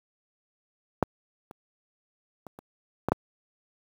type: clicks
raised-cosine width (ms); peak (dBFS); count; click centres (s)
1; -6 / -29 / -27 / -29 / -11 / -6; 6; 1.027 / 1.511 / 2.467 / 2.589 / 3.086 / 3.12
effects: high-pass 80 Hz 12 dB/octave + 8-bit